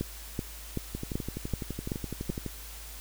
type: two click trains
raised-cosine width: 3 ms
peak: -17 / -21 dBFS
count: 7 / 19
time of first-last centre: 0.01-2.3 / 0.95-2.463 s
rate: 2.62 / 11.9 Hz
effects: added 53 Hz sine -44 dBFS peak until 3 s + white hiss -46 dBFS RMS until 3 s